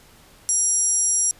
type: tone cluster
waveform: sine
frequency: 5760 / 7470 / 10580 Hz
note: F#8 / A#8 / E9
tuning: -47 / +3 / +5 cents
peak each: -22 dBFS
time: 0.49-1.31 s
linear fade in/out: 0 ms
effects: pink hiss -51 dBFS RMS until 1.39 s + resampled to 32000 Hz